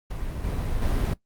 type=noise with level steps; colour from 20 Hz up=brown; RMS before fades=-31 / -27 / -23 dBFS; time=0.1-1.14 s; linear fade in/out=10 ms; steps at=0.44 / 0.82 s; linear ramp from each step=2 ms; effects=noise-tail reverb RT60 0.1 s tail -17 dB re dry + Opus 48 kbps